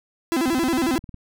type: tone with vibrato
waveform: 45% pulse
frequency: 293.4 Hz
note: D4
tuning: 2 cents flat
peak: -19 dBFS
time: 0.32-0.98 s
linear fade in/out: 0 ms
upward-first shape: square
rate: 11 Hz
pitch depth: 230 cents each way
type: click train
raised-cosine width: 5 ms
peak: -25 dBFS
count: 14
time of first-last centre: 0.48-1.143 s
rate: 19.6 Hz
effects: none